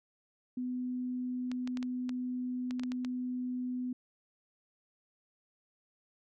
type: tone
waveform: sine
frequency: 250.5 Hz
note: B3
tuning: 25 cents sharp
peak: -33 dBFS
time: 0.57-3.93 s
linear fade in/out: 5 ms
type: clicks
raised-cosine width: 0.2 ms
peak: -26 dBFS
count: 10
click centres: 1.516 / 1.675 / 1.772 / 1.828 / 2.093 / 2.709 / 2.796 / 2.835 / 2.919 / 3.048 s
effects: none